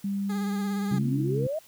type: tone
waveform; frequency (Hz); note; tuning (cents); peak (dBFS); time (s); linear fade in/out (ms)
sine; 198.7; G3; +24; -26; 0.04-0.98; 5
type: tone with vibrato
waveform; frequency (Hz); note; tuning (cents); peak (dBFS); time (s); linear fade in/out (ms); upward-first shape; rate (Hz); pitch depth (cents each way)
15% pulse; 410.9; G#4; -18; -30; 0.29-0.99; 10; sine; 17; 37
type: harmonic tone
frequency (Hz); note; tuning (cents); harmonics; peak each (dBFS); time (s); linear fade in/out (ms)
68.2; C#2; -28; 2 / 3 / 4 / 5; -26 / -35 / -36 / -40; 0.91-1.47; 5
type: exponential sweep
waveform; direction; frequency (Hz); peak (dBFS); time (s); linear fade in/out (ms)
sine; up; 180 to 659.3; -27; 0.93-1.59; 5
effects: white hiss -55 dBFS RMS until 1.67 s